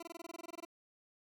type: tone bursts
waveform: 20% pulse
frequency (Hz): 337.5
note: E4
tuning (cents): +41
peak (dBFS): -39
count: 14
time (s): 0-0.651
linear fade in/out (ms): 5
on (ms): 27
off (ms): 21
effects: none